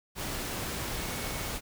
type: tone in noise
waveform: sine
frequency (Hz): 2217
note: C#7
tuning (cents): 0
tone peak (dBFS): -46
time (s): 0.92-1.52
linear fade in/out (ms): 50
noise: pink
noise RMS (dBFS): -35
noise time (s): 0.15-1.61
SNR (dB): -14
effects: none